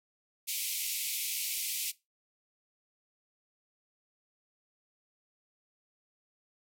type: band-pass noise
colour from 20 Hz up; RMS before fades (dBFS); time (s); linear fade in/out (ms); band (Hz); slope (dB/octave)
white; -35; 0.47-1.92; 20; 2100 to 16000; 96
effects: noise-tail reverb RT60 0.2 s tail -18 dB re dry